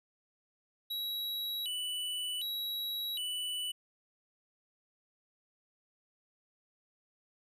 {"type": "tone with vibrato", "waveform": "square", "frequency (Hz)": 3394, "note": "G#7", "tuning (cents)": 37, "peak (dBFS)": -35, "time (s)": [0.9, 3.72], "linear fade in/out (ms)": 10, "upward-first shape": "square", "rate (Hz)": 0.66, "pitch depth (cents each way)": 230, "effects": []}